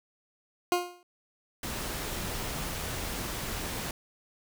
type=tone with exponential decay; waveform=20% pulse; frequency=354.6 Hz; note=F4; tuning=26 cents sharp; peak=-16 dBFS; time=0.72-1.03 s; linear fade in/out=1 ms; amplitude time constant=66 ms
type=noise; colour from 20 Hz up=pink; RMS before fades=-35 dBFS; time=1.63-3.91 s; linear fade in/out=2 ms
effects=none